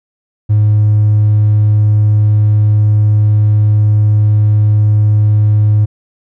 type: tone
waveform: triangle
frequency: 105.5 Hz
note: G#2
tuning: 28 cents sharp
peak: -3 dBFS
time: 0.49-5.86 s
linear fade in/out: 20 ms
effects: tanh soft clip ceiling -2 dBFS